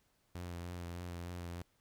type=tone with vibrato; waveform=sawtooth; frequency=87.31 Hz; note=F2; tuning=in tune; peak=-38 dBFS; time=0.35-1.62 s; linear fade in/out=0 ms; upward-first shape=sine; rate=3.3 Hz; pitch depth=26 cents each way; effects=pink hiss -75 dBFS RMS until 1.8 s